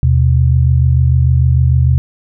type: tone pair together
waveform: sine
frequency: 79.5 / 126.2 Hz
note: D#2 / B2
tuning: +38 / +38 cents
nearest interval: minor sixth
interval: 800 cents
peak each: -10 dBFS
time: 0.03-1.98 s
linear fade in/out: 0 ms
effects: none